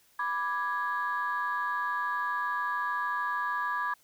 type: chord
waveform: sine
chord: G# diminished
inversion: first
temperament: equal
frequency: 987.8 / 1174.7 / 1661.2 Hz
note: B5 / D6 / G#6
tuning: 0 / 0 / 0 cents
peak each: -32 dBFS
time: 0.19-3.94 s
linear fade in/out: 5 ms
effects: tanh soft clip ceiling -21 dBFS + white hiss -64 dBFS RMS until 4.03 s